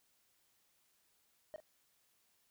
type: tone with echo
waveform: triangle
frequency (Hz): 620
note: D#5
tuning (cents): -6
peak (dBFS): -40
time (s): 1.54-1.56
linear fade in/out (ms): 0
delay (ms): 41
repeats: 1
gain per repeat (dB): -11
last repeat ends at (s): 1.601
effects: white hiss -75 dBFS RMS until 2.5 s